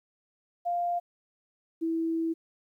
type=tone pair in turn; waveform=sine; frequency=698.5 / 327.6 Hz; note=F5 / E4; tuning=0 / -11 cents; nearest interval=octave + minor second; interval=1311 cents; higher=first; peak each=-26 dBFS; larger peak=neither; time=0.65-1 / 1.81-2.34 s; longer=second; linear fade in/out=20 ms; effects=11-bit